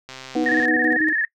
click train, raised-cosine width 0.2 ms, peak -19 dBFS, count 75, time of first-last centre 0.09-0.655 s, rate 131 Hz
harmonic tone, 245.7 Hz, B3, 9 cents flat, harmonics 1 / 2 / 3, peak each -26 / -26 / -28 dBFS, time 0.35-0.97 s, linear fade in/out 5 ms
sine tone with tremolo, 312.4 Hz, D#4, 7 cents sharp, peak -19 dBFS, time 0.36-1.13 s, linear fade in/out 5 ms, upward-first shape square, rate 6.2 Hz, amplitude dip 55%
sine tone with vibrato, 1782 Hz, A6, 22 cents sharp, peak -18 dBFS, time 0.46-1.25 s, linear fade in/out 2 ms, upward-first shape square, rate 18 Hz, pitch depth 61 cents each way
effects noise-tail reverb RT60 0.1 s tail -21 dB re dry

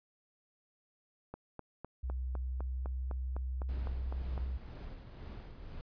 click train, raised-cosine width 1 ms, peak -29 dBFS, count 13, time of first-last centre 1.34-4.378 s, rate 3.95 Hz
sine tone with pitch glide, 63.5 to 64.02 Hz, B1 to C2, +49 to -37 cents, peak -34 dBFS, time 2.03-4.58 s, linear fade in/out 10 ms, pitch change +14 cents, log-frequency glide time 2.34-2.96 s
brown noise with tremolo, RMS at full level -44 dBFS, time 3.69-5.81 s, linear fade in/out 0 ms, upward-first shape sine, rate 2 Hz, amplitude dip 45%
effects resampled to 11025 Hz

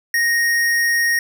sine tone with hard clipping, 1864.7 Hz, A#6, in tune, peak -16 dBFS, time 0.14-1.19 s, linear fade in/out 2 ms, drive 17 dB, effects none

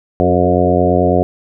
harmonic tone with a mistuned harmonic, 89.2 Hz, F2, 37 cents sharp, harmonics 1 / 2 / 3 / 4 / 5 / 6 / 7 / 8, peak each -18 / -18 / -18 / -18 / -18 / -18 / -18 / -18 dBFS, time 0.2-1.23 s, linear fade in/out 0 ms, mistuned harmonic 4, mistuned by +25 cents, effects none

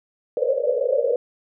white band-pass noise, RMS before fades -21 dBFS, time 0.37-1.16 s, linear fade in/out 2 ms, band 470 to 570 Hz, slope 96 dB/octave, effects none

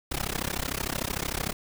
pink noise with amplitude modulation, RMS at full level -27 dBFS, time 0.11-1.53 s, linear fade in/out 10 ms, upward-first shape sine, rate 33.3 Hz, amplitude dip 100%, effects none

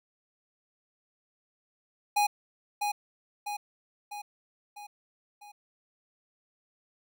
square tone with echo, 826 Hz, G#5, 10 cents flat, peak -23 dBFS, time 2.16-2.27 s, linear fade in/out 10 ms, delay 650 ms, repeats 5, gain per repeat -5 dB, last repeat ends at 5.52 s, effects none

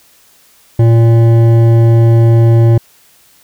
sine tone with hard clipping, 115.3 Hz, A#2, 19 cents flat, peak -6 dBFS, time 0.79-2.78 s, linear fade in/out 5 ms, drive 11 dB, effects white hiss -47 dBFS RMS until 3.43 s

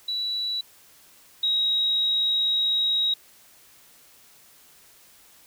sine tone pair in turn, 3936 / 3811 Hz, B7 / A#7, -7 / +38 cents, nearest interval minor second, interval 55 cents, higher first, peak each -25 / -20 dBFS, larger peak second, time 0.08-0.61 / 1.43-3.14 s, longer second, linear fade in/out 5 ms, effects white hiss -54 dBFS RMS until 5.46 s

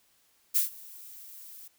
violet noise with ADSR envelope, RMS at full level -23 dBFS, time 0.54-1.68 s, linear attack 23 ms, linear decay 130 ms, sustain -24 dB, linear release 6 ms, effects white hiss -67 dBFS RMS until 1.78 s

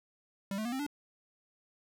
square tone with pitch steps, 196.5 / 216.8 / 239.1 / 263.8 / 291 Hz, G3 / A3 / A#3 / C4 / D4, +4 / -25 / +44 / +14 / -16 cents, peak -34 dBFS, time 0.51-0.865 s, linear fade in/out 2 ms, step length 71 ms, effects none

